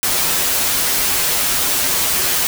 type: noise with comb filter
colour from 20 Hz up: white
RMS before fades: -17 dBFS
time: 0.03-2.47 s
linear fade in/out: 0 ms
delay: 9.3 ms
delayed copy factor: -0.85
effects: none